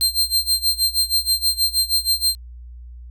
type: tone with tremolo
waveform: sawtooth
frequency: 4162 Hz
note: C8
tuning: 10 cents flat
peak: -11 dBFS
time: 0.01-2.35 s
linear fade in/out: 0 ms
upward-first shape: sine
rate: 6.3 Hz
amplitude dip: 90%
effects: added 60 Hz sine -35 dBFS peak until 3.1 s